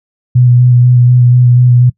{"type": "tone with vibrato", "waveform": "sine", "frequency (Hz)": 123.47, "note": "B2", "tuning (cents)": 0, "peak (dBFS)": -3, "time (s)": [0.35, 1.9], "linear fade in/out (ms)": 10, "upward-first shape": "square", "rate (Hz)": 4.1, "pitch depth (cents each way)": 15, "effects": ["noise-tail reverb RT60 0.1 s tail -21 dB re dry"]}